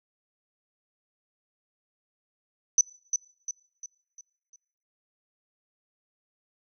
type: tone with echo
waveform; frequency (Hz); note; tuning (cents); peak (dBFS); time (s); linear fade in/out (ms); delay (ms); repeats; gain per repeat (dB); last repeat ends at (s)
sine; 6000; F#8; +23; -15; 2.78-2.81; 2; 350; 5; -7; 4.56
effects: noise-tail reverb RT60 0.7 s tail -24 dB re dry